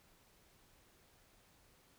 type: silence
effects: pink hiss -68 dBFS RMS until 1.98 s